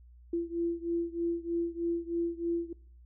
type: beating tone pair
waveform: sine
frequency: 338.1 / 341.3 Hz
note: E4 / F4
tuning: +44 / -40 cents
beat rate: 3.2 Hz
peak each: -32 / -34 dBFS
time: 0.33-2.73 s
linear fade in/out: 5 ms
effects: noise-tail reverb RT60 0.5 s tail -22 dB re dry + added 60 Hz sine -52 dBFS peak until 3.05 s